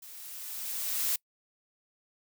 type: noise with level ramp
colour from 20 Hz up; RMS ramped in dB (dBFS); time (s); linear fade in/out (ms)
blue; -48 to -28; 0.02-1.16; 5
effects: noise-tail reverb RT60 0.1 s tail -26 dB re dry